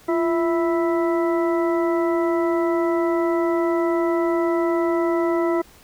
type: harmonic tone with a mistuned harmonic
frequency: 329.6 Hz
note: E4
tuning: in tune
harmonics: 1 / 2 / 3 / 4 / 6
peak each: -19 / -25 / -29 / -31 / -35 dBFS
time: 0.08-5.62 s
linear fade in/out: 10 ms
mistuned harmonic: 1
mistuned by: +68 cents
effects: pink hiss -50 dBFS RMS until 5.83 s